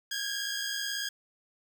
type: tone pair together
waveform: 15% pulse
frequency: 1605.8 / 1664 Hz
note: G6 / G#6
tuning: +41 / +3 cents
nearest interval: minor second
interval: 62 cents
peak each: -28 dBFS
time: 0.11-1.09 s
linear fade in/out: 5 ms
effects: none